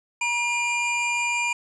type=tone pair together; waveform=square; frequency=954 / 2401 Hz; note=A#5 / D7; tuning=+40 / +38 cents; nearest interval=octave + major third; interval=1598 cents; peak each=-29 / -24 dBFS; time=0.21-1.53 s; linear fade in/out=5 ms; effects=resampled to 22050 Hz + 9-bit